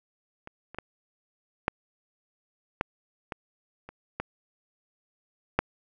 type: clicks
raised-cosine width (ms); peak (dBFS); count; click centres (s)
0.5; -26 / -28 / -18 / -8 / -10 / -18 / -27 / -15 / -6; 9; 0.474 / 0.746 / 0.786 / 1.681 / 2.811 / 3.322 / 3.89 / 4.2 / 5.59
effects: none